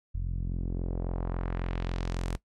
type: tone with low-pass filter sweep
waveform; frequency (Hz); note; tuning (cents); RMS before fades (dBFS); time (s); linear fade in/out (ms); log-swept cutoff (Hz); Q
sawtooth; 43.65; F1; 0; -32; 0.14-2.37; 10; 96 to 11000; 1.1
effects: noise-tail reverb RT60 0.1 s tail -19 dB re dry